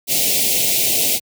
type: band-stop noise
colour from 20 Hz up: white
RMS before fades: -17 dBFS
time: 0.07-1.2 s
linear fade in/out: 50 ms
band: 740 to 2200 Hz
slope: 48 dB/octave
effects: high-pass 100 Hz 12 dB/octave